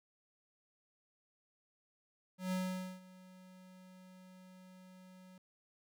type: tone with ADSR envelope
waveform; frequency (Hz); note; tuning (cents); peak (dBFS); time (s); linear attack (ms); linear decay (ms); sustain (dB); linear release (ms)
square; 185; F#3; 0; -34; 2.38-5.38; 140; 480; -22; 3
effects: none